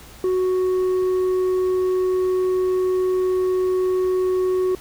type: tone with tanh clipping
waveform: sine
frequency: 370 Hz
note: F#4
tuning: in tune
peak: -18 dBFS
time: 0.24-4.75 s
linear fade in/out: 2 ms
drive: 4 dB
effects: added 60 Hz sine -49 dBFS peak until 4.8 s + pink hiss -44 dBFS RMS until 4.8 s